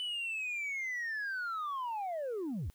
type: linear sweep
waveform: sine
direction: down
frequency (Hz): 3002 to 55.5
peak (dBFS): -32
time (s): 0-2.7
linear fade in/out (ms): 0
effects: tanh soft clip ceiling -33 dBFS + white hiss -69 dBFS RMS until 2.74 s